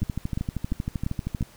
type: two click trains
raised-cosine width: 5 ms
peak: -15 / -14 dBFS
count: 19 / 5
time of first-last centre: 0.02-1.426 / 0.03-1.409 s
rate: 12.8 / 2.9 Hz
effects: pink hiss -52 dBFS RMS until 1.56 s